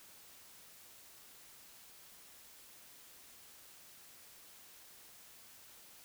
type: silence
effects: white hiss -58 dBFS RMS until 6.04 s